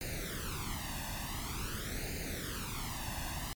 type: noise with flanger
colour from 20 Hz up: pink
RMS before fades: -39 dBFS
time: 0.01-3.53 s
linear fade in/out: 0 ms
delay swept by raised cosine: 0.44 to 1.13 ms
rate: 0.47 Hz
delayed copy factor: +0.8
effects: MP3 96 kbps